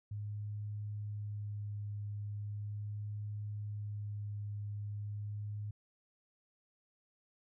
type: tone with vibrato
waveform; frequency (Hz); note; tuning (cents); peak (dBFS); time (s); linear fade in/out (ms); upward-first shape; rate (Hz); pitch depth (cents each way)
sine; 103.83; G#2; 0; -38; 0.11-5.71; 5; sine; 0.39; 10
effects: none